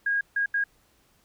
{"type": "tone bursts at uneven times", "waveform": "sine", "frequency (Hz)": 1634, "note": "G#6", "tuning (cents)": -29, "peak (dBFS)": -22, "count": 3, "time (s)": [[0.06, 0.21], [0.36, 0.46], [0.54, 0.64]], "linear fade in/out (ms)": 5, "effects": ["pink hiss -64 dBFS RMS until 1.24 s"]}